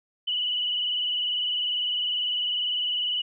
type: tone with vibrato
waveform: sine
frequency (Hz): 2960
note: F#7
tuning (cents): 0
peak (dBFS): -24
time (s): 0.27-3.22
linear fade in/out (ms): 10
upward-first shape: sine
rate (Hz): 20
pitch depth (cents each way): 48
effects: none